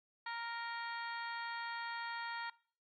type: harmonic tone with a mistuned harmonic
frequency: 466.2 Hz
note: A#4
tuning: in tune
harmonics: 2 / 3 / 4 / 5 / 6 / 7 / 8 / 9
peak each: -43 / -47 / -46 / -54 / -60 / -56 / -58 / -53 dBFS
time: 0.26-2.5 s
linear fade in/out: 5 ms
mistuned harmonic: 9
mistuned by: +40 cents
effects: noise-tail reverb RT60 0.5 s tail -22 dB re dry